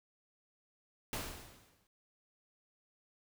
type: noise with exponential decay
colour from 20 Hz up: pink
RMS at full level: -37 dBFS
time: 1.13-1.87 s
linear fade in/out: 1 ms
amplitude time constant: 160 ms
effects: none